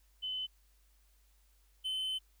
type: tone pair in turn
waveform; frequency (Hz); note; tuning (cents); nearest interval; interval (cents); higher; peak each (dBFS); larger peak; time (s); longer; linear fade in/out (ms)
sine / triangle; 3032 / 3055; F#7 / G7; +42 / -45; unison; 13; second; -35 / -32; second; 0.22-0.47 / 1.84-2.19; second; 20
effects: added 50 Hz sine -65 dBFS peak until 2.4 s + white hiss -73 dBFS RMS until 2.4 s